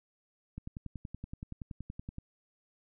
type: click train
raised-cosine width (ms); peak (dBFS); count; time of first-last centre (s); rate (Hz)
5; -28; 18; 0.58-2.184; 10.6
effects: none